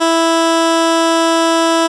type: tone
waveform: 15% pulse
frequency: 329.6 Hz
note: E4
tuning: in tune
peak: -4 dBFS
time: 0-1.88 s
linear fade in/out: 20 ms
effects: resampled to 22050 Hz